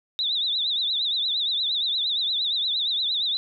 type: tone with vibrato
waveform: sine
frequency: 3727 Hz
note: A#7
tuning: 1 cent flat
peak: -22 dBFS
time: 0.19-3.37 s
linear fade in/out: 0 ms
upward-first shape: triangle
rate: 8.6 Hz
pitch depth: 160 cents each way
effects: none